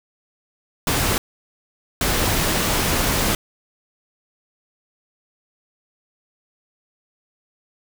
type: noise bursts at uneven times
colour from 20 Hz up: pink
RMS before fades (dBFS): -20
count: 2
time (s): 0.87-1.18 / 2.01-3.35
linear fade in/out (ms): 2
effects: none